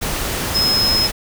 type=tone in noise; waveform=sine; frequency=5140 Hz; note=E8; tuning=45 cents flat; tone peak=-14 dBFS; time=0.54-1.08 s; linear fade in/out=20 ms; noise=pink; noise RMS=-22 dBFS; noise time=0.01-1.12 s; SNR=+5 dB; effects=none